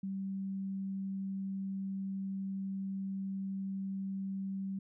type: tone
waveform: sine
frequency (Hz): 193.7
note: G3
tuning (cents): -20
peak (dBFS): -35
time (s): 0.03-4.79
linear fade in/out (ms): 5
effects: none